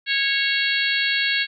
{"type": "harmonic tone", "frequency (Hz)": 550, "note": "C#5", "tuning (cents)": -14, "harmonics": [3, 4, 5, 6, 7, 8], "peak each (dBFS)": [-24, -25, -26, -27, -27, -28], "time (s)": [0.06, 1.47], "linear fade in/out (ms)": 50, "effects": []}